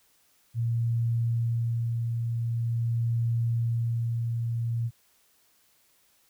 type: tone with tremolo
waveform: sine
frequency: 116.54 Hz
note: A#2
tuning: in tune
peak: -23 dBFS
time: 0.54-4.91 s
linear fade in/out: 50 ms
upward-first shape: sine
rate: 0.45 Hz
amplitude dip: 30%
effects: white hiss -65 dBFS RMS until 6.29 s